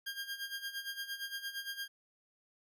20% pulse tone with tremolo, 1610 Hz, G6, 46 cents sharp, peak -32 dBFS, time 0.06-1.88 s, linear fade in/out 10 ms, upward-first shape sine, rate 8.7 Hz, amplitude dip 75%, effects none

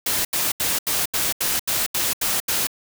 white noise bursts, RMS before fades -22 dBFS, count 10, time 0.06-2.671 s, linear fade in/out 5 ms, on 190 ms, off 79 ms, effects none

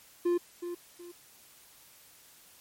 triangle tone with echo, 349.2 Hz, F4, in tune, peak -22 dBFS, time 0.25-0.38 s, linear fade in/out 10 ms, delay 370 ms, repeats 2, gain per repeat -10 dB, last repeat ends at 1.12 s, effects white hiss -57 dBFS RMS until 2.6 s + MP3 64 kbps

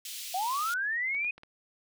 pink high-pass noise, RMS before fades -40 dBFS, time 0.05-0.74 s, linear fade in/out 2 ms, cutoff 2800 Hz, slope 24 dB/octave
sine linear sweep, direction up, 706 to 2518 Hz, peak -28 dBFS, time 0.34-1.31 s, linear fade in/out 5 ms
clicks, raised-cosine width 0.3 ms, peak -33 dBFS, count 4, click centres 1.148 / 1.246 / 1.38 / 1.434 s
effects none

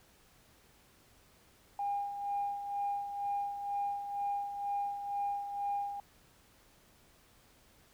sine tone with tremolo, 808 Hz, G#5, 48 cents flat, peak -30 dBFS, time 1.79-6 s, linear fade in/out 2 ms, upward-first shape sine, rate 2.1 Hz, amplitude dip 60%, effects tanh soft clip ceiling -26 dBFS + pink hiss -64 dBFS RMS until 7.93 s

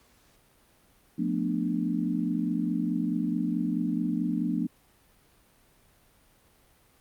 sine chord, B half-diminished seventh, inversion second, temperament just, 177.8 / 222.2 / 246.9 / 296.3 Hz, F3 / A3 / B3 / D4, +31 / +17 / 0 / +15 cents, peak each -31 dBFS, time 1.18-4.67 s, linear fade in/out 10 ms, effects pink hiss -62 dBFS RMS until 7 s + Opus 48 kbps

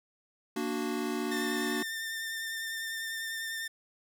square chord, Bb augmented, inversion none, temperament equal, 233.1 / 293.7 / 370 Hz, Bb3 / D4 / F#4, 0 / 0 / 0 cents, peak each -36 dBFS, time 0.56-1.83 s, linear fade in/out 5 ms
sawtooth tone with vibrato, 1800 Hz, A6, 39 cents sharp, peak -31 dBFS, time 1.31-3.68 s, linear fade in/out 10 ms, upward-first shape triangle, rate 10 Hz, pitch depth 23 cents each way
effects none

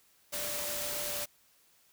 sine tone in noise, 587.3 Hz, D5, in tune, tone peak -42 dBFS, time 0.32-1.26 s, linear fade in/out 20 ms, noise white, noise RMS -36 dBFS, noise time 0.32-1.26 s, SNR -9 dB, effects white hiss -66 dBFS RMS until 1.92 s

